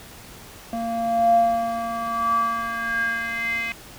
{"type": "tone with band-pass filter sweep", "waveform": "square", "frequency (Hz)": 230.4, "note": "A#3", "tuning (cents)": -20, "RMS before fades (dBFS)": -23, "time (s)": [0.73, 3.72], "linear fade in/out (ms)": 0, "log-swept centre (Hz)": [510, 2300], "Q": 9, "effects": ["pink hiss -43 dBFS RMS until 3.98 s"]}